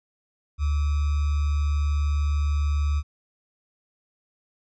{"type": "tone with sample-and-hold", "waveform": "sine", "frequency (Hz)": 73.42, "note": "D2", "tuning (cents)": 0, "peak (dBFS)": -20, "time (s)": [0.58, 3.03], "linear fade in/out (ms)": 50, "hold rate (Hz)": 1225, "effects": ["resampled to 16000 Hz"]}